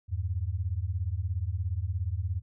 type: beating tone pair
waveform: sine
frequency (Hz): 82.2 / 99.2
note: E2 / G2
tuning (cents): -4 / +21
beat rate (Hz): 17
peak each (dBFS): -31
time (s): 0.08-2.42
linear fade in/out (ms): 50
effects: none